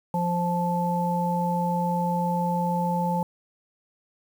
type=harmonic tone; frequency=174.61 Hz; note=F3; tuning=in tune; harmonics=1 / 3 / 5; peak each=-25 / -31 / -26 dBFS; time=0.14-3.23 s; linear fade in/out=2 ms; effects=8-bit